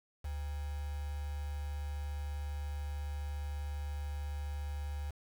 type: tone with quantisation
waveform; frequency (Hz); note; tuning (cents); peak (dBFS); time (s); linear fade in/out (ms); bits
sine; 72.8; D2; -15; -36; 0.24-5.11; 10; 8
effects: none